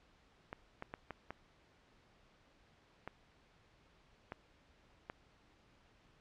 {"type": "clicks", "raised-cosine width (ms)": 0.5, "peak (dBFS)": -28, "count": 8, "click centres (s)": [0.529, 0.824, 0.939, 1.107, 1.306, 3.076, 4.321, 5.099], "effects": ["pink hiss -68 dBFS RMS until 6.2 s", "low-pass 4000 Hz 12 dB/octave"]}